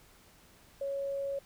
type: tone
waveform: sine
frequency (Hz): 554.4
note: C#5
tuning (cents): 0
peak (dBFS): -32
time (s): 0.81-1.39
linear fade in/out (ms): 5
effects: pink hiss -60 dBFS RMS until 1.45 s